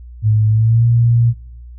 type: tone with pitch glide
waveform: sine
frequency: 108 to 117.77 Hz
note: A2 to A#2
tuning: -32 to +18 cents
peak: -9 dBFS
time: 0.22-1.34 s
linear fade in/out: 50 ms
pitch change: +150 cents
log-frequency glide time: 0.49-0.86 s
effects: noise-tail reverb RT60 0.7 s tail -20 dB re dry + added 60 Hz sine -32 dBFS peak until 1.78 s